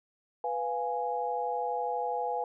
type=chord; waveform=sine; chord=F diminished; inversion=second; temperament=equal; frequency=493.9 / 698.5 / 830.6 Hz; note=Cb5 / F5 / Ab5; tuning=0 / 0 / 0 cents; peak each=-34 / -35 / -32 dBFS; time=0.44-2.44 s; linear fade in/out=2 ms; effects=none